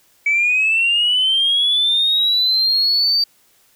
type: linear sweep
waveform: sine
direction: up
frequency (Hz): 2275 to 4646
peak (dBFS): -12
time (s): 0.26-3.24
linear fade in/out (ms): 5
effects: tanh soft clip ceiling -9 dBFS + white hiss -56 dBFS RMS until 3.75 s